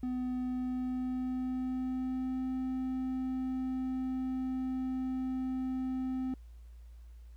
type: tone with pitch glide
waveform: triangle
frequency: 251.9 to 258.8 Hz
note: B3 to C4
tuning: +34 to -19 cents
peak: -30 dBFS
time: 0.03-6.34 s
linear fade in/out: 2 ms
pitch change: +47 cents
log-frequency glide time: 0.38-2.48 s
effects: added 58 Hz sine -48 dBFS peak until 7.36 s + pink hiss -72 dBFS RMS until 7.36 s